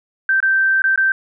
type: tone with dropouts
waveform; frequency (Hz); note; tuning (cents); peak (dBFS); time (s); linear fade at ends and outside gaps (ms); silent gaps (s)
sine; 1560; G6; -9; -12; 0.29-1.12; 2; 0.403-0.427 / 0.82-0.84 / 0.96-0.976
effects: none